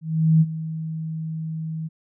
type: tone with ADSR envelope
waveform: sine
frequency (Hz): 159.7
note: D#3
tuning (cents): +45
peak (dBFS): -11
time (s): 0.01-1.89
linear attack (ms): 400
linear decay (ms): 41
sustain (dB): -15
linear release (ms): 25
effects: none